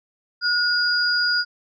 sine tone pair together, 1447 / 4867 Hz, F#6 / D#8, -39 / -39 cents, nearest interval octave + major sixth, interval 2100 cents, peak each -20 / -21 dBFS, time 0.41-1.45 s, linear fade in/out 50 ms, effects none

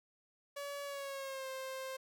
sawtooth tone with pitch glide, 568 to 526.9 Hz, C#5 to C5, +42 to +12 cents, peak -37 dBFS, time 0.56-1.97 s, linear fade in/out 10 ms, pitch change -130 cents, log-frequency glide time 0.84-1.48 s, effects none

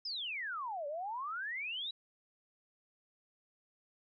sine exponential two-way sweep, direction down then up, 5274 to 559 to 3954 Hz, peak -37 dBFS, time 0.05-1.91 s, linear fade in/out 5 ms, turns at 0.87 s, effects none

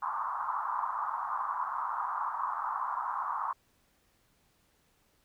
pink band-pass noise, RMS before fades -34 dBFS, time 0.02-3.53 s, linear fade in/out 5 ms, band 930 to 1200 Hz, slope 48 dB/octave, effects pink hiss -70 dBFS RMS until 5.24 s

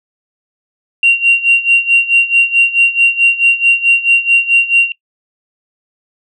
sine tone with tremolo, 2759 Hz, F7, 22 cents flat, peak -3 dBFS, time 1.03-4.92 s, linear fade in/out 2 ms, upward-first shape sine, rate 4.6 Hz, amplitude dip 85%, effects noise-tail reverb RT60 0.1 s tail -22 dB re dry + tanh soft clip ceiling 0 dBFS

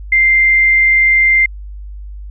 sine tone, 2093 Hz, C7, in tune, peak -7 dBFS, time 0.12-1.46 s, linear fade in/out 5 ms, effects added 50 Hz sine -26 dBFS peak until 2.3 s

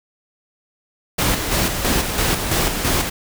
pink noise with tremolo, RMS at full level -18 dBFS, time 1.18-3.1 s, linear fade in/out 10 ms, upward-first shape square, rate 3 Hz, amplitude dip 45%, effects none

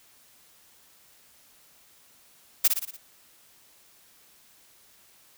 blue noise with echo, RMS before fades -18 dBFS, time 2.64-2.68 s, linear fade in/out 10 ms, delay 58 ms, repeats 5, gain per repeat -5 dB, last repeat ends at 2.97 s, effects white hiss -58 dBFS RMS until 5.37 s

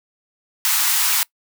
white high-pass noise, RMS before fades -18 dBFS, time 0.65-1.23 s, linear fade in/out 0 ms, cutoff 830 Hz, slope 48 dB/octave, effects noise-tail reverb RT60 0.1 s tail -23 dB re dry

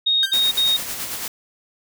sine tone bursts, 3729 Hz, A#7, in tune, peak -15 dBFS, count 3, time 0.06-0.77 s, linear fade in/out 10 ms, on 200 ms, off 55 ms
sawtooth tone with exponential decay, 1577 Hz, G6, 10 cents sharp, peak -18 dBFS, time 0.23-0.54 s, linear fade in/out 1 ms, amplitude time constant 66 ms
white noise with tremolo, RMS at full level -27 dBFS, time 0.33-1.28 s, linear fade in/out 2 ms, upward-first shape sine, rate 9 Hz, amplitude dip 40%
effects none

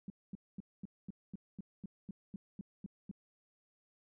sine tone bursts, 194.8 Hz, G3, 11 cents flat, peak -40 dBFS, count 13, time 0.08-3.113 s, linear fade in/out 2 ms, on 21 ms, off 230 ms, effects none

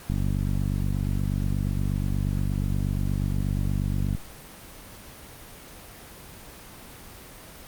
click train, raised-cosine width 5 ms, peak -14 dBFS, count 197, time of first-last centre 0.1-4.15 s, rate 48.4 Hz, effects pink hiss -44 dBFS RMS until 7.67 s + Opus 24 kbps

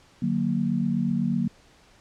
sine chord, D augmented, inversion none, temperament equal with one note detuned, 149.23 / 185 / 233.1 Hz, D3 / F#3 / A#3, +28 / 0 / 0 cents, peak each -29 / -26 / -25 dBFS, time 0.22-1.48 s, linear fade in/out 5 ms, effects pink hiss -56 dBFS RMS until 2 s + low-pass 7000 Hz 12 dB/octave

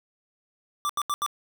square tone bursts, 1174.7 Hz, D6, in tune, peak -25 dBFS, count 4, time 0.85-1.263 s, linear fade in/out 0 ms, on 44 ms, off 79 ms, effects none

